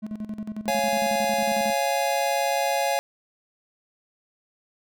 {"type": "tone with tremolo", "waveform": "triangle", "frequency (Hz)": 214, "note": "A3", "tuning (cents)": -48, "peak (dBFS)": -26, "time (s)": [0.02, 1.74], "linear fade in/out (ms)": 20, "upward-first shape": "square", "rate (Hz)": 11, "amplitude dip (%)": 75}
{"type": "chord", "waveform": "square", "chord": "Db major", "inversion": "none", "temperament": "just", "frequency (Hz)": [554.4, 693, 831.5], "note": ["Db5", "F5", "Ab5"], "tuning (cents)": [0, -14, 2], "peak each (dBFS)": -27, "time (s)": [0.68, 2.99], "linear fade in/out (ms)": 0}
{"effects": []}